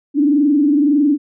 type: tone with frequency modulation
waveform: sine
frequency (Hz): 291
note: D4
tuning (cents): -16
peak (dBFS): -10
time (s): 0.14-1.18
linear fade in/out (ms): 50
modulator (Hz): 21.8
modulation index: 0.83
effects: none

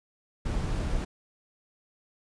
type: noise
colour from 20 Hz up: brown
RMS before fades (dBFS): -29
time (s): 0.45-1.05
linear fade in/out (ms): 10
effects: resampled to 22050 Hz

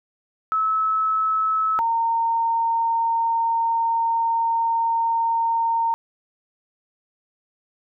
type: tone pair in turn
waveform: sine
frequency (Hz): 1298 / 917.8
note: E6 / A#5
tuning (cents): -27 / -27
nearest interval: tritone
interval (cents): 600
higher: first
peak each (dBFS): -18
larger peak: neither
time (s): 0.52-1.79 / 1.79-5.94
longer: second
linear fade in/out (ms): 0
effects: none

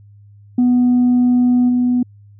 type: tone with level steps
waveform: sine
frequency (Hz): 246.9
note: B3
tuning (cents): 0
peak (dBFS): -8 / -11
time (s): 0.58-2.03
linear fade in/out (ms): 5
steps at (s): 1.68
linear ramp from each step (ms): 20
effects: tanh soft clip ceiling -8 dBFS + added 102 Hz sine -41 dBFS peak until 2.39 s

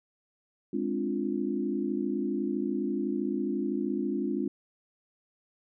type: chord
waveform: sine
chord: D half-diminished seventh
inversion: second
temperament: equal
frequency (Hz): 207.7 / 261.6 / 293.7 / 349.2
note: Ab3 / C4 / D4 / F4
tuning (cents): 0 / 0 / 0 / 0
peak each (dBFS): -33 / -33 / -33 / -33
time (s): 0.73-4.48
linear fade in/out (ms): 5
effects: none

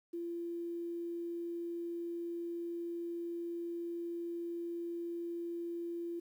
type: tone with quantisation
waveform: sine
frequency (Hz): 341.6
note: F4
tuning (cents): -38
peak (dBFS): -37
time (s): 0.13-6.2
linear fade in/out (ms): 10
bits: 11
effects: none

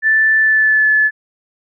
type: tone with pitch glide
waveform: sine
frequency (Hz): 1760 to 1726.8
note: A6 to A6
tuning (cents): 0 to -33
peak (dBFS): -9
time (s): 0.02-1.11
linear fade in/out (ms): 50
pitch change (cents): -33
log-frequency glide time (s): 0.39-0.89
effects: none

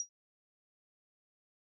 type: tone with exponential decay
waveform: sine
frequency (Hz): 5740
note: F8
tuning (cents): +47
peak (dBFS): -29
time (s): 0-0.09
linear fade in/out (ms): 1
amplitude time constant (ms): 18
effects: none

